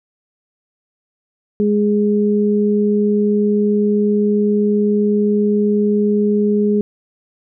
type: tone pair together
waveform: sine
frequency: 207.7 / 415.3 Hz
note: G#3 / G#4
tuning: 0 / 0 cents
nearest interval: octave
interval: 1200 cents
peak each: -14 / -16 dBFS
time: 1.6-6.81 s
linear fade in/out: 0 ms
effects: none

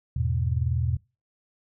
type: chord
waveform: sine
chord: E major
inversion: none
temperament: equal with one note detuned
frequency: 82.41 / 104.13 / 123.47 Hz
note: E2 / G#2 / B2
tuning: 0 / +5 / 0 cents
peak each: -26 / -30 / -26 dBFS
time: 0.16-0.97 s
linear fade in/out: 5 ms
effects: noise-tail reverb RT60 0.3 s tail -25 dB re dry

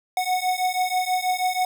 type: beating tone pair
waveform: square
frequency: 733 / 739.2 Hz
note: F#5 / F#5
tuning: -16 / -2 cents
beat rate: 6.2 Hz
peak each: -25 dBFS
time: 0.17-1.65 s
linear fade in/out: 2 ms
effects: none

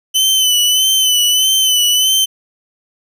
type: tone with vibrato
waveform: sawtooth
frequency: 3026 Hz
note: F#7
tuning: 38 cents sharp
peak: -7 dBFS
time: 0.14-2.26 s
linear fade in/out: 20 ms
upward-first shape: sine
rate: 1.6 Hz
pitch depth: 45 cents each way
effects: none

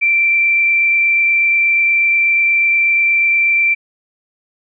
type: tone with frequency modulation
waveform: sine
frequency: 2349 Hz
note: D7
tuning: in tune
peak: -10 dBFS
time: 0.01-3.75 s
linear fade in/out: 20 ms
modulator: 28.3 Hz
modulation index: 0.71
effects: none

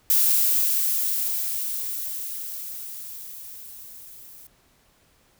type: noise with level ramp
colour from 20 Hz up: violet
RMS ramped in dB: -18 to -46 dBFS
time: 0.1-4.47 s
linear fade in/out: 2 ms
effects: pink hiss -61 dBFS RMS until 5.39 s

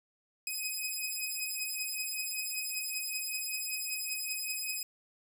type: beating tone pair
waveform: 10% pulse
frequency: 2519 / 2524.2 Hz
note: D#7 / D#7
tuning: +21 / +24 cents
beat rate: 5.2 Hz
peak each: -29 / -28 dBFS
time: 0.47-4.83 s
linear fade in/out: 2 ms
effects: none

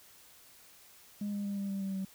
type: tone with pitch steps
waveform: sine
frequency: 205.3 / 202.9 / 200.6 / 198.31 / 196.03 / 193.78 / 191.55 Hz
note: G#3 / G#3 / G3 / G3 / G3 / G3 / G3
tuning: -20 / -40 / +40 / +20 / 0 / -20 / -40 cents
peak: -31 dBFS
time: 1.21-2.05 s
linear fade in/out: 5 ms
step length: 120 ms
effects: tanh soft clip ceiling -31 dBFS + white hiss -58 dBFS RMS until 2.14 s

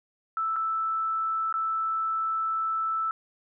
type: tone with dropouts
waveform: sine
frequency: 1318.5 Hz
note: E6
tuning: in tune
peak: -25 dBFS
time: 0.37-3.11 s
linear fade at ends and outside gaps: 1 ms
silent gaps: 0.56-0.564 / 1.526-1.54 s
effects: none

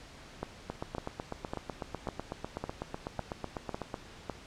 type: two click trains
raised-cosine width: 1 ms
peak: -20 / -21 dBFS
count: 8 / 27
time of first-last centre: 0.43-4.297 / 0.7-3.942 s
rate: 1.81 / 8.02 Hz
effects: pink hiss -51 dBFS RMS until 4.46 s + low-pass 6000 Hz 12 dB/octave

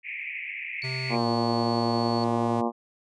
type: band-pass noise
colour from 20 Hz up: white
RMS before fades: -35 dBFS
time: 0.03-1.18 s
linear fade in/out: 50 ms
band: 2000 to 2500 Hz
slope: 96 dB/octave
type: tone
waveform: sine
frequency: 4435 Hz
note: C#8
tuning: in tune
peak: -35 dBFS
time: 0.82-2.24 s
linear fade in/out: 0 ms
type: tone with pitch glide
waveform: square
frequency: 130 to 113.83 Hz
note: C3 to A#2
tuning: -11 to -41 cents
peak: -32 dBFS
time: 0.83-2.62 s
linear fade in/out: 20 ms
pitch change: -230 cents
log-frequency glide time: 1.13-1.26 s
type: harmonic tone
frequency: 117.4 Hz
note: A#2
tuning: 13 cents sharp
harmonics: 2 / 3 / 4 / 5 / 6 / 7 / 8 / 9 / 10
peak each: -27 / -31 / -33 / -34 / -32 / -33 / -36 / -35 / -42 dBFS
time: 1.09-2.72 s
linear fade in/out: 50 ms
effects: resampled to 22050 Hz

